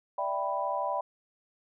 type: chord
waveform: sine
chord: E minor seventh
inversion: third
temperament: equal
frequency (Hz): 587.3 / 659.3 / 784 / 987.8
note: D5 / E5 / G5 / B5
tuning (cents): 0 / 0 / 0 / 0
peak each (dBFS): -34 / -36 / -34 / -32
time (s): 0.18-1.01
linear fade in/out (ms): 5
effects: none